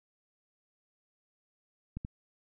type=clicks; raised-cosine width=5 ms; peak=-25 dBFS; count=2; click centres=1.97 / 2.049 s; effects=none